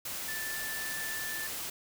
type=tone in noise; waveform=sine; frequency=1760 Hz; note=A6; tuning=in tune; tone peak=-37 dBFS; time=0.28-1.47 s; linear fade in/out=5 ms; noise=white; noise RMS=-38 dBFS; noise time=0.05-1.7 s; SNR=-2 dB; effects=none